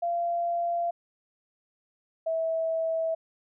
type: tone pair in turn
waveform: sine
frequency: 688 / 651.2 Hz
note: F5 / E5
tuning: -26 / -21 cents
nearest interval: minor second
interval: 95 cents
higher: first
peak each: -25 dBFS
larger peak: neither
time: 0.02-0.91 / 2.26-3.15 s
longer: neither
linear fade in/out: 10 ms
effects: none